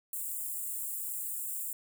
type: high-pass noise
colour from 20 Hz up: white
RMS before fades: -37 dBFS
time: 0.13-1.73 s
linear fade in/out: 2 ms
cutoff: 7300 Hz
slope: 96 dB/octave
effects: none